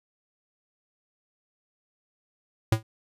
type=tone with exponential decay; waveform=square; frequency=110.6 Hz; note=A2; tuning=9 cents sharp; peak=-16 dBFS; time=2.72-2.83 s; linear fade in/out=5 ms; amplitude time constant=22 ms; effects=resampled to 32000 Hz